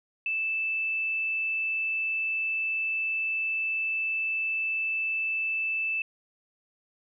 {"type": "tone", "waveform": "sine", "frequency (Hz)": 2637, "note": "E7", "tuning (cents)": 0, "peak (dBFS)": -26, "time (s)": [0.26, 6.02], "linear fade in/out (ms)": 2, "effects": []}